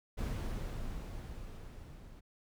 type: noise with level ramp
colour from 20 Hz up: brown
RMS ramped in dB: -35 to -52 dBFS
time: 0.17-2.21 s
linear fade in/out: 20 ms
effects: none